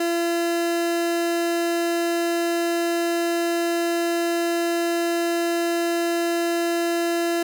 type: tone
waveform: 30% pulse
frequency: 340 Hz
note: F4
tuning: 46 cents flat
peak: -18 dBFS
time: 0-7.43 s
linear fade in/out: 5 ms
effects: none